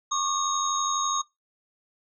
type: tone cluster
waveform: sine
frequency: 1100 / 1192 / 3729 / 6510 Hz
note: C#6 / D6 / A#7 / G#8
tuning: -14 / +25 / 0 / -36 cents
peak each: -28 / -29 / -32 / -29 dBFS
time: 0.11-1.22 s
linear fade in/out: 10 ms
effects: noise-tail reverb RT60 0.2 s tail -25 dB re dry